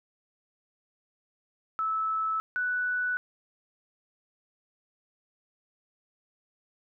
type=tone pair in turn; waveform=sine; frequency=1306 / 1483.7 Hz; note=E6 / F#6; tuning=-17 / +4 cents; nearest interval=major second; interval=221 cents; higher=second; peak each=-26 / -26 dBFS; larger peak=neither; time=1.79-2.4 / 2.56-3.17 s; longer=neither; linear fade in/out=0 ms; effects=none